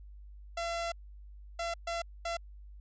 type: tone bursts at uneven times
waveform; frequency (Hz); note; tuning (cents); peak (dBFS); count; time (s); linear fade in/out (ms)
sawtooth; 678; E5; +49; -29; 4; 0.57-0.92 / 1.59-1.74 / 1.87-2.02 / 2.25-2.37; 5
effects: added 50 Hz sine -47 dBFS peak until 2.8 s + resampled to 16000 Hz